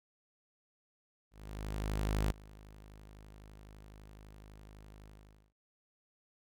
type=tone with ADSR envelope; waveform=sawtooth; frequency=51.91 Hz; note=G#1; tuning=in tune; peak=-25 dBFS; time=1.31-5.53 s; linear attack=1000 ms; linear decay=7 ms; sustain=-23 dB; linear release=470 ms; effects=none